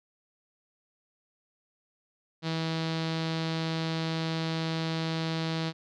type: tone with low-pass filter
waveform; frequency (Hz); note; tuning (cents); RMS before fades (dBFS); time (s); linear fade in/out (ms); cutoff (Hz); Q
sawtooth; 162.1; E3; -29; -31; 2.42-5.73; 50; 4200; 3.1
effects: none